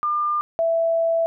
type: tone pair in turn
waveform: sine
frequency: 1201 / 662.1 Hz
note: D6 / E5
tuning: +38 / +7 cents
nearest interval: minor seventh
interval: 1031 cents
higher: first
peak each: -19 / -17 dBFS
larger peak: second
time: 0.03-0.41 / 0.59-1.26 s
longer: second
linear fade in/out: 0 ms
effects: none